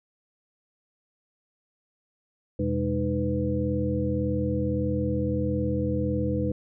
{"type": "tone cluster", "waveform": "sine", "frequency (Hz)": [84.3, 126, 204, 307.7, 497.5], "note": ["E2", "B2", "G#3", "D#4", "B4"], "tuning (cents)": [39, 35, -31, -19, 13], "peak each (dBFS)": -30, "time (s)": [2.59, 6.52], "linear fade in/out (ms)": 5, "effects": []}